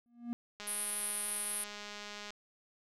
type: tone with exponential growth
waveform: triangle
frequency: 237.8 Hz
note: A#3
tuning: 35 cents sharp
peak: -30 dBFS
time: 0.06-0.33 s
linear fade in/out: 0 ms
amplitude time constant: 57 ms
type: click train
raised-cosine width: 0.2 ms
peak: -28 dBFS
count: 354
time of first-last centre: 0.6-2.305 s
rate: 207 Hz
type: band-pass noise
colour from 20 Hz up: white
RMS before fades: -38 dBFS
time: 0.67-1.64 s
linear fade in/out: 5 ms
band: 9200 to 11000 Hz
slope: 96 dB/octave
effects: none